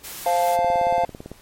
white noise, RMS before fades -35 dBFS, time 0.03-0.57 s, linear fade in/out 20 ms
triangle chord, F major, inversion second, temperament just, 523.8 / 698.5 / 873.1 Hz, C5 / F5 / A5, +2 / 0 / -14 cents, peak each -22 / -17 / -22 dBFS, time 0.26-1.05 s, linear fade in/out 2 ms
click train, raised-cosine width 2 ms, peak -21 dBFS, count 14, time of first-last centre 0.59-1.316 s, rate 17.9 Hz
effects pink hiss -51 dBFS RMS until 1.41 s + MP3 64 kbps

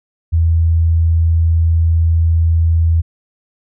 sine tone, 82.41 Hz, E2, in tune, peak -9 dBFS, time 0.32-3.02 s, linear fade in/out 20 ms, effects none

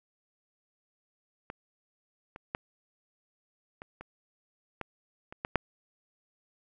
clicks, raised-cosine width 0.5 ms, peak -23 / -28 / -16 / -27 / -28 / -20 / -28 / -17 / -9 dBFS, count 9, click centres 1.501 / 2.361 / 2.549 / 3.819 / 4.01 / 4.813 / 5.325 / 5.449 / 5.557 s, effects none

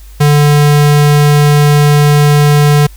square tone, 146.83 Hz, D3, in tune, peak -5 dBFS, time 0.2-2.87 s, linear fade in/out 10 ms, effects added 50 Hz sine -30 dBFS peak until 2.96 s + white hiss -43 dBFS RMS until 2.96 s

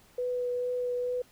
sine tone with vibrato, 493.9 Hz, B4, in tune, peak -28 dBFS, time 0.18-1.22 s, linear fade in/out 5 ms, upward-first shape triangle, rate 2.3 Hz, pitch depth 12 cents each way, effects pink hiss -60 dBFS RMS until 1.31 s

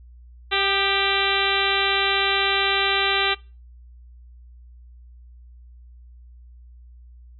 harmonic tone with a mistuned harmonic, 392 Hz, G4, in tune, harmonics 1 / 2 / 3 / 4 / 5 / 6 / 7 / 8 / 9 / 10, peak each -28 / -28 / -28 / -28 / -28 / -28 / -28 / -28 / -28 / -28 dBFS, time 0.51-3.35 s, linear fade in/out 20 ms, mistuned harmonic 3, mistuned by +37 cents, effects noise-tail reverb RT60 0.3 s tail -21 dB re dry + added 60 Hz sine -43 dBFS peak until 7.39 s

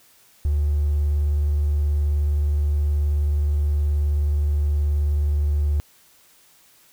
triangle tone with hard clipping, 73.42 Hz, D2, in tune, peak -18 dBFS, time 0.45-5.8 s, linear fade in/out 0 ms, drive 4 dB, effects white hiss -55 dBFS RMS until 6.92 s

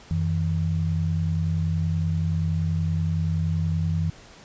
sine tone pair together, 90.25 / 160.8 Hz, F#2 / E3, -43 / -43 cents, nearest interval minor seventh, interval 1000 cents, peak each -24 dBFS, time 0.11-4.1 s, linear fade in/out 0 ms, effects pink hiss -48 dBFS RMS until 4.44 s + resampled to 16000 Hz

